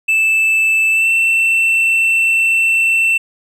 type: tone with pitch glide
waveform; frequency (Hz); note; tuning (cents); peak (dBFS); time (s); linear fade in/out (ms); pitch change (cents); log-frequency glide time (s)
triangle; 2637 to 2683; E7 to E7; 0 to +30; -9; 0.08-3.18; 10; +30; 0.91-1.09
effects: none